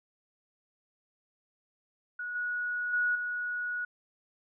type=tone with level steps; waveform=sine; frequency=1460 Hz; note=F#6; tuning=24 cents flat; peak=-34 / -30 / -25 / -31 dBFS; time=2.19-3.85 s; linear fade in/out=5 ms; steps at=2.35 / 2.93 / 3.15 s; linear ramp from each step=5 ms; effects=none

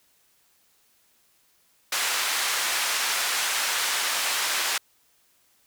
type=band-pass noise; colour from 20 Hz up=pink; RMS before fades=-26 dBFS; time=1.92-4.78 s; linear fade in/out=5 ms; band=1200 to 11000 Hz; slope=12 dB/octave; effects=white hiss -64 dBFS RMS until 5.66 s

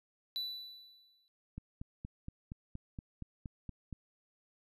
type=tone with exponential decay; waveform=triangle; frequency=3970 Hz; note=B7; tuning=8 cents sharp; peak=-32 dBFS; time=0.36-1.28 s; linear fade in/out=0 ms; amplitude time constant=200 ms
type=click train; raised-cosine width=5 ms; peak=-30 dBFS; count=11; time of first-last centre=1.58-3.927 s; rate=4.26 Hz
effects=resampled to 32000 Hz

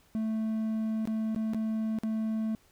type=tone with dropouts; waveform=triangle; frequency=220 Hz; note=A3; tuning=in tune; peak=-26 dBFS; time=0.15-2.55 s; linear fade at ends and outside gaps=0 ms; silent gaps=1.054-1.074 / 1.348-1.361 / 1.535-1.546 / 1.987-2.035 s; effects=pink hiss -64 dBFS RMS until 2.71 s

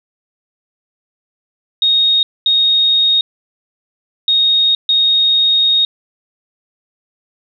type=tone bursts at uneven times; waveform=sine; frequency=3729 Hz; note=A#7; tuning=in tune; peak=-9 dBFS; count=4; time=1.82-2.23 / 2.46-3.21 / 4.28-4.75 / 4.89-5.85 s; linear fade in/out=2 ms; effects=none

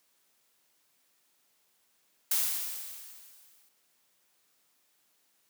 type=noise with exponential decay; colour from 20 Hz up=blue; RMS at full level=-26 dBFS; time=2.31-3.69 s; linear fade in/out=5 ms; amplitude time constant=300 ms; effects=white hiss -71 dBFS RMS until 5.49 s + high-pass 150 Hz 12 dB/octave

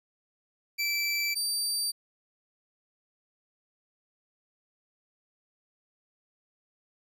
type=tone pair in turn; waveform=25% pulse; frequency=2327 / 4654 Hz; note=D7 / D8; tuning=-17 / -17 cents; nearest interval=octave; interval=1200 cents; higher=second; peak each=-23 dBFS; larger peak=neither; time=0.78-1.35 / 1.35-1.92 s; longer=neither; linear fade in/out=20 ms; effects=none

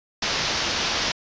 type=low-pass noise; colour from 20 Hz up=white; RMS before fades=-25 dBFS; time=0.22-1.12 s; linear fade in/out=5 ms; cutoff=5900 Hz; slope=48 dB/octave; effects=resampled to 16000 Hz

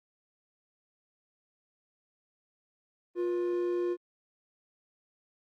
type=tone pair together; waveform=triangle; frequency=352.8 / 485.1 Hz; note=F4 / B4; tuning=+18 / -31 cents; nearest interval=tritone; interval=551 cents; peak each=-26 / -37 dBFS; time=3.15-3.97 s; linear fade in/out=50 ms; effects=Opus 32 kbps

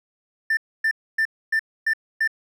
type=tone bursts; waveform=triangle; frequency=1782 Hz; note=A6; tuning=22 cents sharp; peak=-15 dBFS; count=6; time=0.5-2.276 s; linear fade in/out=5 ms; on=71 ms; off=270 ms; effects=tanh soft clip ceiling -12 dBFS

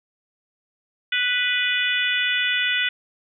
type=harmonic tone; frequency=493.9 Hz; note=B4; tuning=in tune; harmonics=3 / 4 / 5 / 6 / 7; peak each=-25 / -25 / -26 / -26 / -27 dBFS; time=1.12-2.89 s; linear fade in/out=5 ms; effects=none

